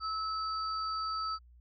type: tone pair together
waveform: sine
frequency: 1301 / 4636 Hz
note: E6 / D8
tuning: -23 / -23 cents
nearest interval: octave + minor seventh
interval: 2200 cents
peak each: -33 / -40 dBFS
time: 0-1.39 s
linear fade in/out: 50 ms
effects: added 60 Hz sine -55 dBFS peak until 1.6 s